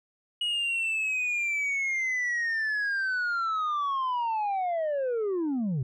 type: linear sweep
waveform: sine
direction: down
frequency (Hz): 2907 to 118.9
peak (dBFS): -23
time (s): 0.41-5.83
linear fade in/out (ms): 5
effects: tanh soft clip ceiling -25 dBFS